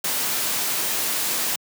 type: noise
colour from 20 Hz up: white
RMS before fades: -24 dBFS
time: 0.04-1.56 s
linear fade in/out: 5 ms
effects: high-pass 150 Hz 12 dB/octave